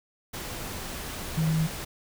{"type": "tone in noise", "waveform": "sine", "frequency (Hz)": 159.2, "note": "D#3", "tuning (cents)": 40, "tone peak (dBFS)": -22, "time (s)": [1.37, 1.67], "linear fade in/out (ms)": 10, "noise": "pink", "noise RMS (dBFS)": -36, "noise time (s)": [0.33, 1.85], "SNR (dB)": 11, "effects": []}